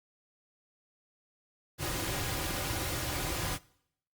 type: noise with comb filter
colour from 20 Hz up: pink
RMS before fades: -34 dBFS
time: 1.78-3.59 s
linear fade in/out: 50 ms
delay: 4.5 ms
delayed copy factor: -0.6
effects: noise-tail reverb RT60 0.7 s tail -22 dB re dry + Opus 48 kbps